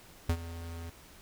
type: tone with ADSR envelope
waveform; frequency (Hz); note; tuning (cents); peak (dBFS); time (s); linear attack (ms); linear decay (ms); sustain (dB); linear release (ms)
square; 83.8; E2; +29; -24; 0.29-0.9; 4; 68; -16; 5
effects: pink hiss -55 dBFS RMS until 1.21 s